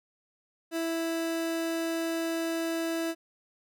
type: tone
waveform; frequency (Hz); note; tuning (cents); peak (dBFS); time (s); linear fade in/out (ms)
30% pulse; 329.6; E4; 0; -26; 0.71-3.15; 50
effects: none